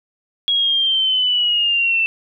sine linear sweep, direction down, 3323 to 2660 Hz, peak -14 dBFS, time 0.48-2.06 s, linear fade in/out 0 ms, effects none

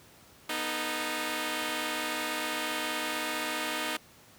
5% pulse tone cluster, 244.7 / 309.7 / 442.3 Hz, B3 / D#4 / A4, -16 / -8 / +9 cents, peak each -25 / -21 / -29 dBFS, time 0.49-3.97 s, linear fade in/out 5 ms, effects pink hiss -56 dBFS RMS until 4.38 s + high-pass 80 Hz 12 dB/octave

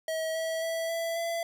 square tone with pitch steps, 641 / 648.8 / 656.7 / 664.8 / 672.9 Hz, E5 / E5 / E5 / E5 / E5, -49 / -28 / -7 / +15 / +35 cents, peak -30 dBFS, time 0.08-1.43 s, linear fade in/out 2 ms, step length 270 ms, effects none

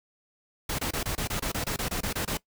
pink noise bursts, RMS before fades -30 dBFS, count 14, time 0.69-2.373 s, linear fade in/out 5 ms, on 97 ms, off 25 ms, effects noise-tail reverb RT60 0.1 s tail -20 dB re dry

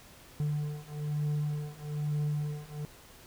triangle beating tone pair, 148.1 / 149.2 Hz, D3 / D3, +15 / +28 cents, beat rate 1.1 Hz, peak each -32 / -31 dBFS, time 0.4-2.85 s, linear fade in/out 0 ms, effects pink hiss -54 dBFS RMS until 3.26 s

